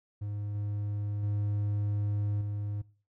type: tone with level steps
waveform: triangle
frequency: 103.1 Hz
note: G#2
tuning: 12 cents flat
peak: -31 / -29 / -26 / -30 dBFS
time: 0.21-2.82 s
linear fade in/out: 10 ms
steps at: 0.55 / 1.23 / 2.41 s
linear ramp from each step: 2 ms
effects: noise-tail reverb RT60 0.4 s tail -20 dB re dry